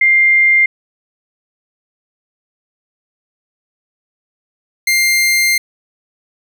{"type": "tone pair in turn", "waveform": ["sine", "sawtooth"], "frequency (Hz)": [2100, 2100], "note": ["C7", "C7"], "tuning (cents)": [6, 6], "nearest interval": "unison", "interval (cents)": 0, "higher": "neither", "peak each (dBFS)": -7, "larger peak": "neither", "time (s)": [[0.01, 0.66], [4.87, 5.58]], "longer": "second", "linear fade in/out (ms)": 5, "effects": []}